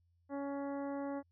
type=harmonic tone; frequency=280 Hz; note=C#4; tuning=18 cents sharp; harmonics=1 / 2 / 3 / 4 / 5 / 6 / 7; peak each=-39 / -42 / -47 / -52 / -57 / -59 / -61 dBFS; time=0.29-1.23 s; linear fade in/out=50 ms; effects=added 86 Hz sine -70 dBFS peak until 1.31 s